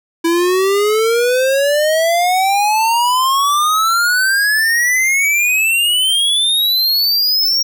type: exponential sweep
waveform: square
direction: up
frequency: 329.6 to 5630 Hz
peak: -12 dBFS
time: 0.24-7.63 s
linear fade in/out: 10 ms
effects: none